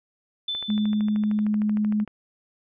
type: tone with exponential decay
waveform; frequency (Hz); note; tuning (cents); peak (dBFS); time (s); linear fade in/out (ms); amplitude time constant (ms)
sine; 3520; A7; 0; -24; 0.48-1.45; 5; 210
type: click train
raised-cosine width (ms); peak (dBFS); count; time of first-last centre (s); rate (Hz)
0.5; -25; 21; 0.55-2.077; 13.1
type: tone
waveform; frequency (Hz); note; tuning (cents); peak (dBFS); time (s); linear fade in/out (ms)
sine; 211.2; G#3; +29; -20; 0.68-2.05; 20
effects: none